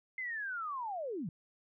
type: linear sweep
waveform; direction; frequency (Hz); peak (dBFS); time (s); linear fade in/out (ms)
sine; down; 2092 to 139.6; -36; 0.18-1.29; 2
effects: none